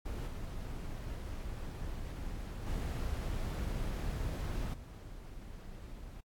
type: noise with level steps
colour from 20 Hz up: brown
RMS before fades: -38 / -41 / -36 / -47 dBFS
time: 0.05-6.21 s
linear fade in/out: 10 ms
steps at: 0.27 / 2.66 / 4.73 s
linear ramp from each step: 10 ms
effects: AAC 64 kbps